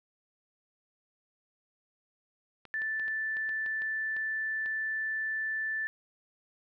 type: clicks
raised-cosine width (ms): 0.3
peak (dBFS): -32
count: 10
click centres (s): 2.653 / 2.819 / 2.997 / 3.081 / 3.369 / 3.492 / 3.662 / 3.82 / 4.166 / 4.66
type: tone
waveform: sine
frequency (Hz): 1760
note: A6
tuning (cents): 0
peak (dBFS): -30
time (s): 2.74-5.87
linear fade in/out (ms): 0
effects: none